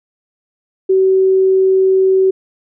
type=tone; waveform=sine; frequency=380 Hz; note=F#4; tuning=46 cents sharp; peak=-8 dBFS; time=0.89-2.31 s; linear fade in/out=10 ms; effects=none